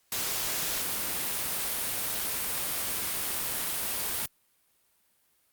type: noise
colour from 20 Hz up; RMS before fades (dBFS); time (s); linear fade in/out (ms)
white; -31; 0.12-4.26; 2
effects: white hiss -69 dBFS RMS until 5.52 s + Opus 48 kbps